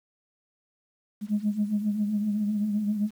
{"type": "tone cluster", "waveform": "sine", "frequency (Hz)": [201.7, 208.9, 216.5], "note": ["G3", "G#3", "A3"], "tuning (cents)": [50, 10, -28], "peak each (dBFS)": [-31, -25, -31], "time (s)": [1.21, 3.11], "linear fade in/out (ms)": 50, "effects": ["tanh soft clip ceiling -17 dBFS", "9-bit"]}